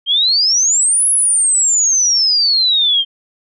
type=exponential two-way sweep; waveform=sine; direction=up then down; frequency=3136 to 10790 to 3136 Hz; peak=-10 dBFS; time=0.06-3.05 s; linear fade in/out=50 ms; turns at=1.08 s; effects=none